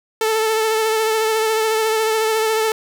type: tone with vibrato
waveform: sawtooth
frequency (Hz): 440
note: A4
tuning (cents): 0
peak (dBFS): -12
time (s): 0.21-2.72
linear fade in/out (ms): 2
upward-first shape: triangle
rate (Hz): 14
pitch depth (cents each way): 30
effects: none